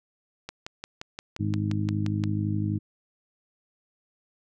click train, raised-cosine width 0.2 ms, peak -18 dBFS, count 11, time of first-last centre 0.49-2.238 s, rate 5.72 Hz
harmonic tone, 51.91 Hz, G#1, in tune, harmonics 2 / 3 / 4 / 5 / 6, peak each -27 / -33 / -31 / -40 / -32 dBFS, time 1.39-2.79 s, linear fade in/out 20 ms
effects none

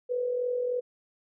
sine tone with amplitude modulation, 493.9 Hz, B4, in tune, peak -24 dBFS, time 0.09-0.81 s, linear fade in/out 20 ms, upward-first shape sine, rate 43.2 Hz, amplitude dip 50%, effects none

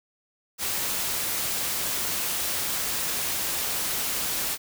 white noise, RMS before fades -28 dBFS, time 0.58-4.58 s, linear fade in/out 50 ms, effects none

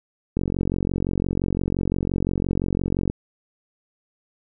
click train, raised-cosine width 3 ms, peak -10 dBFS, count 126, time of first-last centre 0.37-3.099 s, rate 45.8 Hz, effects none

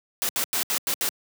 white noise bursts at uneven times, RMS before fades -25 dBFS, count 6, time 0.22-0.29 / 0.36-0.44 / 0.53-0.63 / 0.7-0.78 / 0.87-0.94 / 1.01-1.09 s, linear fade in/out 0 ms, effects high-pass 150 Hz 12 dB/octave

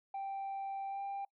sine tone with pitch glide, 784 to 793.1 Hz, G5 to G5, 0 to +20 cents, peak -35 dBFS, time 0.14-1.25 s, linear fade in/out 5 ms, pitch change +20 cents, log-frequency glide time 0.88-1.01 s, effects noise-tail reverb RT60 0.1 s tail -25 dB re dry + tanh soft clip ceiling -36 dBFS

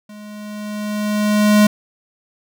square tone with level ramp, 209.6 Hz, G#3, 16 cents sharp, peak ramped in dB -36 to -8 dBFS, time 0.09-1.67 s, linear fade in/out 5 ms, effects none

